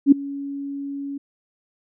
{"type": "tone with ADSR envelope", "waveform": "sine", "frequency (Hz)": 280, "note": "C#4", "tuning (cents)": 18, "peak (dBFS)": -5, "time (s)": [0.06, 1.18], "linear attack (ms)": 59, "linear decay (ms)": 7, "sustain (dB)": -22, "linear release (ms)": 8, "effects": []}